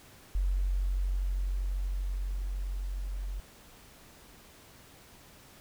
sine tone with level ramp, 46.25 Hz, F#1, in tune, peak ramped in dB -25 to -33 dBFS, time 0.35-3.4 s, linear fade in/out 0 ms, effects pink hiss -55 dBFS RMS until 5.6 s

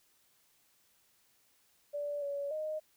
sine tone with pitch steps, 581 / 566 / 619 Hz, D5 / C#5 / D#5, -19 / +36 / -9 cents, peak -34 dBFS, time 1.93-2.8 s, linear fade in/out 20 ms, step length 290 ms, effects white hiss -70 dBFS RMS until 2.96 s

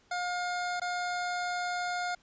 25% pulse tone with dropouts, 713 Hz, F5, 36 cents sharp, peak -27 dBFS, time 0.11-2.15 s, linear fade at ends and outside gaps 5 ms, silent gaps 0.799-0.816 s, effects pink hiss -65 dBFS RMS until 2.22 s + resampled to 16000 Hz

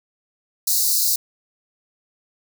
white high-pass noise, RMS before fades -19 dBFS, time 0.67-1.16 s, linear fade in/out 5 ms, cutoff 4000 Hz, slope 96 dB/octave, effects none

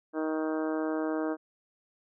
harmonic tone, 157.1 Hz, D#3, 17 cents sharp, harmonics 2 / 3 / 4 / 5 / 6 / 7 / 8 / 9 / 10, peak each -30 / -35 / -36 / -43 / -44 / -45 / -45 / -48 / -45 dBFS, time 0.13-1.37 s, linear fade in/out 50 ms, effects none

